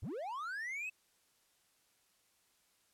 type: linear sweep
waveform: triangle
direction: up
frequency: 57.5 to 2637 Hz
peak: -37 dBFS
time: 0.02-0.9 s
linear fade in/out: 10 ms
effects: white hiss -73 dBFS RMS until 2.93 s + low-pass 12000 Hz 12 dB/octave